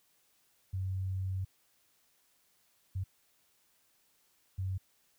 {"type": "tone bursts at uneven times", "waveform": "sine", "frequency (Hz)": 94.5, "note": "F#2", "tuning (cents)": 37, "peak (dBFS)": -32, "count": 3, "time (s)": [[0.73, 1.45], [2.95, 3.04], [4.58, 4.78]], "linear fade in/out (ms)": 10, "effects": ["white hiss -71 dBFS RMS until 5.18 s"]}